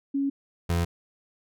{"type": "tone pair in turn", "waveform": ["sine", "30% pulse"], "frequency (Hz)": [277.2, 85.61], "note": ["C#4", "F2"], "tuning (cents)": [0, -34], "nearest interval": "octave + minor sixth", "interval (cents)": 2034, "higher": "first", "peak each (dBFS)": [-23, -20], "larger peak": "second", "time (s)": [[0.14, 0.3], [0.69, 0.85]], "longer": "neither", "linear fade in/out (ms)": 10, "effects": []}